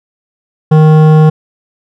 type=tone with hard clipping; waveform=sine; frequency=155.4 Hz; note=D#3; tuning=2 cents flat; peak=-4 dBFS; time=0.71-1.3 s; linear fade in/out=10 ms; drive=13 dB; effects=none